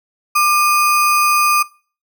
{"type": "tone with sample-and-hold", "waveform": "sine", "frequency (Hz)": 1193, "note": "D6", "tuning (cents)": 27, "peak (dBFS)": -10, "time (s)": [0.35, 1.63], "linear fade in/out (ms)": 10, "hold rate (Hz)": 3675, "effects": ["noise-tail reverb RT60 0.4 s tail -23 dB re dry"]}